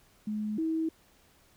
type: tone pair in turn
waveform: sine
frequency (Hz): 212.4 / 321.8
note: G#3 / E4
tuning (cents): +39 / -42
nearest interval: perfect fifth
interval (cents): 719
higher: second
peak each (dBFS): -30 / -27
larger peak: second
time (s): 0.27-0.58 / 0.58-0.89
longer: neither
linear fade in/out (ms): 5
effects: pink hiss -63 dBFS RMS until 1.56 s